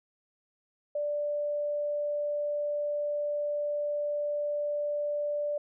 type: tone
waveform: sine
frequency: 587.3 Hz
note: D5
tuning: in tune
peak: -28 dBFS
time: 0.95-5.58 s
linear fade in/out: 5 ms
effects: none